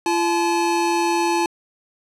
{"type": "tone pair together", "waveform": "square", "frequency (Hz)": [341.7, 861], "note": ["F4", "A5"], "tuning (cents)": [-38, -38], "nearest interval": "octave + major third", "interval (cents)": 1600, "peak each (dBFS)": -21, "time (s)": [0.06, 1.46], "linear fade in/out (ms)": 2, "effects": ["low-pass 10000 Hz 12 dB/octave"]}